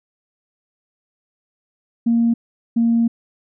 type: tone pair in turn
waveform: sine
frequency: 232.7 / 231.8 Hz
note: A#3 / A#3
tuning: -3 / -10 cents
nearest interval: unison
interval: 7 cents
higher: first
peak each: -12 dBFS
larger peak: neither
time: 2.06-2.34 / 2.76-3.08 s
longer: second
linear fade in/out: 10 ms
effects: tanh soft clip ceiling -8 dBFS